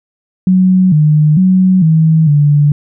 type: tone with pitch steps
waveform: sine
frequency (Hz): 185.5 / 151.8 / 186.2 / 159.7 / 146.3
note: F#3 / D#3 / F#3 / D#3 / D3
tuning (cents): +5 / -42 / +11 / +45 / -6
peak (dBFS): -5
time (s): 0.47-2.72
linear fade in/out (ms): 2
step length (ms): 450
effects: none